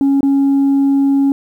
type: tone with dropouts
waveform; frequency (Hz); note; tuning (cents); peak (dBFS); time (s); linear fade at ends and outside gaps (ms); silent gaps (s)
sine; 276.3; C#4; -6; -7; 0.01-1.32; 1; 0.207-0.23
effects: tanh soft clip ceiling -8 dBFS + 8-bit